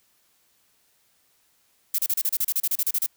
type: noise bursts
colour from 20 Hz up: violet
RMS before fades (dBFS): -23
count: 15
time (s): 1.94-3.063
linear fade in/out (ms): 5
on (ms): 45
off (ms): 32
effects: white hiss -65 dBFS RMS until 3.16 s